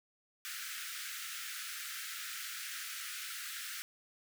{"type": "high-pass noise", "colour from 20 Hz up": "pink", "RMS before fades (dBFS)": -43, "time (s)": [0.45, 3.82], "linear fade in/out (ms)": 0, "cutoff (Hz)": 1300, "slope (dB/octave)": 96, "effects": []}